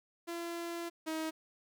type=tone pair in turn; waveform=sawtooth; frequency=340.1 / 317.5 Hz; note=F4 / D#4; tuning=-46 / +35 cents; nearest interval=minor second; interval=119 cents; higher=first; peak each=-34 / -31 dBFS; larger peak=second; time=0.27-0.9 / 1.06-1.31 s; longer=first; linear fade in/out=20 ms; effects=12-bit